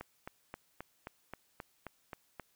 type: click train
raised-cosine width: 0.5 ms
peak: -27 dBFS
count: 10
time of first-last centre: 0.01-2.397 s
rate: 3.77 Hz
effects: white hiss -72 dBFS RMS until 2.55 s